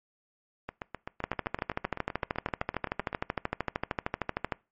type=two click trains; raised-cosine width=0.5 ms; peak=-13 / -20 dBFS; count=44 / 20; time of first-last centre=1.24-4.522 / 0.69-3.129 s; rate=13.1 / 7.79 Hz; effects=noise-tail reverb RT60 0.3 s tail -23 dB re dry + MP3 32 kbps